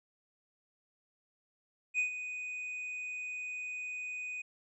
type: tone with ADSR envelope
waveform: triangle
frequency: 2489 Hz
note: D#7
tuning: in tune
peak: -25 dBFS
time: 1.94-4.42 s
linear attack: 48 ms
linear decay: 110 ms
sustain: -11 dB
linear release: 8 ms
effects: resampled to 24000 Hz